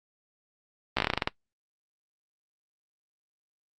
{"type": "slowing click train", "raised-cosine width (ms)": 0.3, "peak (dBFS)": -8, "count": 11, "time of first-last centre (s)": [0.97, 1.275], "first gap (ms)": 15, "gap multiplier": 1.15, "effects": ["noise-tail reverb RT60 0.1 s tail -18 dB re dry", "Opus 32 kbps"]}